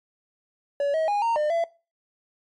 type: tone with pitch steps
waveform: triangle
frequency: 568 / 638 / 821 / 923 / 602 / 672 Hz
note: C#5 / D#5 / G#5 / A#5 / D5 / E5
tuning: +42 / +43 / -20 / -17 / +43 / +33 cents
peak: -19 dBFS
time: 0.8-1.64 s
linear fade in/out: 2 ms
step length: 140 ms
effects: noise-tail reverb RT60 0.3 s tail -20 dB re dry + MP3 48 kbps